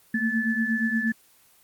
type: tone cluster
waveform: sine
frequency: 222.3 / 230.8 / 1739 Hz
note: A3 / A#3 / A6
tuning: +18 / -17 / -21 cents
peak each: -27 / -27 / -26 dBFS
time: 0.14-1.12 s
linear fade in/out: 5 ms
effects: white hiss -58 dBFS RMS until 1.63 s + Opus 24 kbps